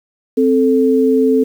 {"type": "tone pair together", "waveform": "sine", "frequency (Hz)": [261.6, 440], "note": ["C4", "A4"], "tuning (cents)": [0, 0], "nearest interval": "major sixth", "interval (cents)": 900, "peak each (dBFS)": -12, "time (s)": [0.37, 1.44], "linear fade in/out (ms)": 10, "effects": ["7-bit"]}